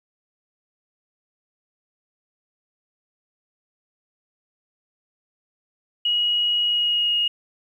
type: tone with pitch glide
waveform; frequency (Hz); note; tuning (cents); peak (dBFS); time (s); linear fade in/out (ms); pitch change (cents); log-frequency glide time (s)
sine; 2900 to 2868; F#7 to F7; -35 to +45; -18; 6.05-7.28; 5; -20; 6.65-7.16
effects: 9-bit